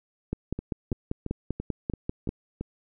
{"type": "two click trains", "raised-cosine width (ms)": 3, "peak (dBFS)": [-15, -19], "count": [11, 7], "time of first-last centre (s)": [[0.33, 2.291], [0.59, 2.61]], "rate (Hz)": [5.1, 2.97], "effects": []}